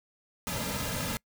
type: noise with comb filter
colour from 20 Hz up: pink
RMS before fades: -33 dBFS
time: 0.47-1.17 s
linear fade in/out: 0 ms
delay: 2.7 ms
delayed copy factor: -0.8
effects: noise-tail reverb RT60 0.1 s tail -26 dB re dry